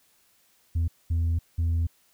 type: tone bursts at uneven times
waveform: sine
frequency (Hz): 83.2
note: E2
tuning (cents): +17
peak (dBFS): -19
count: 3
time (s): 0.75-0.88 / 1.1-1.39 / 1.58-1.87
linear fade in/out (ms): 10
effects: tanh soft clip ceiling -21 dBFS + white hiss -64 dBFS RMS until 2.13 s